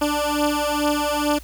15% pulse beating tone pair, 293.7 / 296 Hz, D4 / D4, 0 / +14 cents, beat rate 2.3 Hz, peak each -16 dBFS, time 0.01-1.39 s, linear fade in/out 10 ms, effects added 59 Hz sine -39 dBFS peak until 1.43 s + white hiss -48 dBFS RMS until 1.43 s

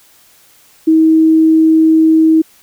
sine tone, 319.2 Hz, D#4, 44 cents sharp, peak -5 dBFS, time 0.87-2.42 s, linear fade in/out 10 ms, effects white hiss -47 dBFS RMS until 2.62 s

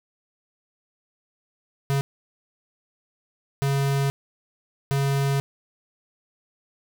square tone bursts at uneven times, 138.6 Hz, C#3, in tune, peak -21 dBFS, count 3, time 1.9-2.01 / 3.62-4.1 / 4.91-5.4 s, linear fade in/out 0 ms, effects none

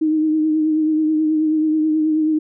sine tone with vibrato, 311.1 Hz, D#4, in tune, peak -14 dBFS, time 0.01-2.39 s, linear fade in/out 10 ms, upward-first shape triangle, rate 9.3 Hz, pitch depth 36 cents each way, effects none

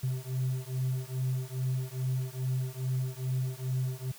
triangle beating tone pair, 128 / 130.4 Hz, C3 / C3, -38 / -5 cents, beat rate 2.4 Hz, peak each -30 dBFS, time 0.03-4.12 s, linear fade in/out 10 ms, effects tanh soft clip ceiling -21 dBFS + white hiss -51 dBFS RMS until 4.18 s

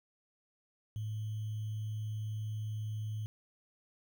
sine tone with sample-and-hold, 107.7 Hz, A2, 37 cents flat, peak -35 dBFS, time 0.96-3.26 s, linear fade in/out 0 ms, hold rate 3150 Hz, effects none

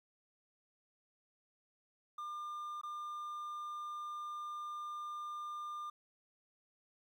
triangle tone with dropouts, 1200 Hz, D6, 37 cents sharp, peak -39 dBFS, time 2.18-5.9 s, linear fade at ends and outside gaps 5 ms, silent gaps 2.814-2.833 s, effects 12-bit

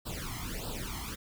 pink noise with flanger, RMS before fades -38 dBFS, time 0.05-1.16 s, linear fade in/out 20 ms, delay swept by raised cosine 0.23 to 0.98 ms, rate 1.6 Hz, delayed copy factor +0.9, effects none

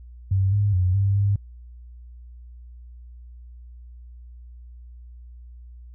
sine tone with pitch steps, 96.2 / 102.3 / 91.1 / 98.9 / 100.4 Hz, G2 / G#2 / F#2 / G2 / G2, -32 / -26 / -26 / +16 / +42 cents, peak -17 dBFS, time 0.31-1.36 s, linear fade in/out 5 ms, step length 210 ms, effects added 60 Hz sine -40 dBFS peak until 5.94 s

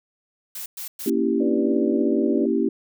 blue noise bursts, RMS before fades -33 dBFS, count 3, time 0.55-1.1 s, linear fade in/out 5 ms, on 110 ms, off 110 ms
sine chord, A# diminished seventh, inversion none, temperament equal, 233.1 / 277.2 / 329.6 / 392 Hz, A#3 / C#4 / E4 / G4, 0 / 0 / 0 / 0 cents, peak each -24 dBFS, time 1.06-2.69 s, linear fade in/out 5 ms
harmonic tone, 98 Hz, G2, in tune, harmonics 3 / 4 / 5 / 6, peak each -28 / -30 / -32 / -31 dBFS, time 1.4-2.46 s, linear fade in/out 5 ms
effects none

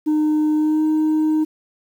sine tone with pitch glide, 305.7 to 310.5 Hz, D#4 to D#4, -30 to -3 cents, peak -12 dBFS, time 0.06-1.45 s, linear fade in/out 20 ms, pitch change +27 cents, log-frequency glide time 0.56-0.82 s, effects tanh soft clip ceiling -14 dBFS + 8-bit

